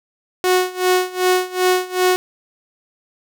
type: tone with tremolo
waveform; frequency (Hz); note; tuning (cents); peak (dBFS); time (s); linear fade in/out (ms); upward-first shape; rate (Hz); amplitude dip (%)
sawtooth; 366.6; F#4; -16; -8; 0.44-2.16; 0; sine; 2.6; 90
effects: none